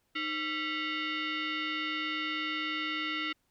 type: tone with frequency modulation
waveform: sine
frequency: 308.2 Hz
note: D#4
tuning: 16 cents flat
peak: -31 dBFS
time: 0.15-3.33 s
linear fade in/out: 10 ms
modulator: 832 Hz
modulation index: 3.7
effects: pink hiss -75 dBFS RMS until 3.5 s